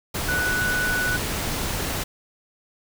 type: tone in noise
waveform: sine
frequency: 1481 Hz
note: F#6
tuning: 1 cent sharp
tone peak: -22 dBFS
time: 0.28-1.17 s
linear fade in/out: 10 ms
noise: pink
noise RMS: -27 dBFS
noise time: 0.14-2.04 s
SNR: +2 dB
effects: none